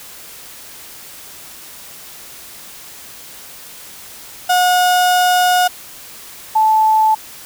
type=tone pair in turn; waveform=35% pulse / sine; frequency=724 / 872.5 Hz; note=F#5 / A5; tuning=-38 / -15 cents; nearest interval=minor third; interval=323 cents; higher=second; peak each=-9 dBFS; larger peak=neither; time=4.49-5.68 / 6.55-7.15 s; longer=first; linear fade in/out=10 ms; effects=white hiss -36 dBFS RMS until 7.45 s